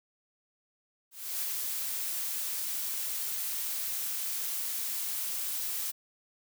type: noise with ADSR envelope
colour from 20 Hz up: blue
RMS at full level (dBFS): -32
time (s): 1.11-5.92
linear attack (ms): 320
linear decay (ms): 6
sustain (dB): -2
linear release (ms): 19
effects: none